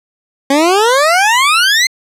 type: exponential sweep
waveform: 20% pulse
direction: up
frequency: 268.4 to 2114 Hz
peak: -3 dBFS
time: 0.5-1.87 s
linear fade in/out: 5 ms
effects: low-pass 10000 Hz 12 dB/octave